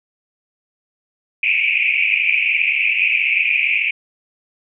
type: band-pass noise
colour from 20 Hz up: pink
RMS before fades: -17 dBFS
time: 1.43-3.91 s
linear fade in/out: 5 ms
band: 2300 to 2600 Hz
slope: 96 dB/octave
effects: none